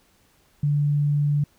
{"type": "tone", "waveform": "sine", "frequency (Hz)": 145.8, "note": "D3", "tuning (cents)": -12, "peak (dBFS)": -18, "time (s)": [0.63, 1.44], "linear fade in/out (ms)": 5, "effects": ["pink hiss -61 dBFS RMS until 1.58 s"]}